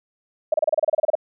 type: tone bursts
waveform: sine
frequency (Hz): 622.3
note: D#5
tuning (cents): 0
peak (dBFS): -14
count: 13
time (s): 0.52-1.153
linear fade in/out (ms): 5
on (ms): 21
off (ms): 30
effects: none